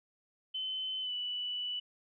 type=tone with pitch glide; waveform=sine; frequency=3052 to 2965 Hz; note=G7 to F#7; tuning=-47 to +3 cents; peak=-34 dBFS; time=0.54-1.8 s; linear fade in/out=10 ms; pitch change=-50 cents; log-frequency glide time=1.01-1.13 s; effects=none